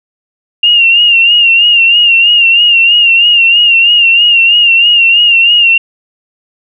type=tone with vibrato; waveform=sine; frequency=2794 Hz; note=F7; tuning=in tune; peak=-3 dBFS; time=0.63-5.78 s; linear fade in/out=5 ms; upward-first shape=sine; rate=3.1 Hz; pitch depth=58 cents each way; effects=none